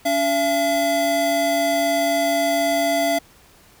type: tone pair together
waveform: square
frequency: 284.2 / 676 Hz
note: C#4 / E5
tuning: +43 / +43 cents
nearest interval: octave + minor third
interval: 1500 cents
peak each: -25 / -19 dBFS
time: 0.05-3.19 s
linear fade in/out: 10 ms
effects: pink hiss -51 dBFS RMS until 3.8 s